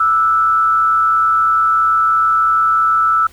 sine tone with frequency modulation, 1318.5 Hz, E6, in tune, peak -10 dBFS, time 0-3.27 s, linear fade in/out 5 ms, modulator 132 Hz, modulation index 0.47, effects added 81 Hz sine -45 dBFS peak until 3.32 s + pink hiss -46 dBFS RMS until 3.32 s

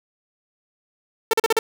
sawtooth tone bursts, 448.5 Hz, A4, 33 cents sharp, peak -11 dBFS, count 5, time 1.31-1.59 s, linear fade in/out 2 ms, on 24 ms, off 40 ms, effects none

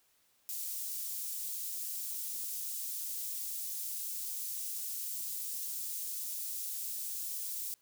white high-pass noise, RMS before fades -39 dBFS, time 0.49-7.74 s, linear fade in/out 0 ms, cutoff 6900 Hz, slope 12 dB/octave, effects white hiss -71 dBFS RMS until 7.81 s

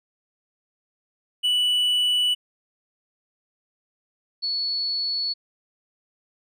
triangle / sine tone pair in turn, 2960 / 4411 Hz, F#7 / C#8, 0 / -9 cents, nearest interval perfect fifth, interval 691 cents, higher second, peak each -17 / -23 dBFS, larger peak first, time 1.43-2.35 / 4.42-5.34 s, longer neither, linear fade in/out 20 ms, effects none

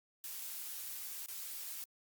blue noise with dropouts, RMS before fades -44 dBFS, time 0.24-1.84 s, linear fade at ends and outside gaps 1 ms, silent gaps 1.261-1.284 s, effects Opus 48 kbps

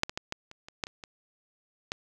clicks, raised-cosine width 0.2 ms, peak -6 / -19 / -15 / -15 / -28 / -27 / -12 / -25 / -25 / -14 dBFS, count 10, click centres 0.034 / 0.095 / 0.175 / 0.324 / 0.514 / 0.685 / 0.838 / 0.869 / 1.038 / 1.919 s, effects none

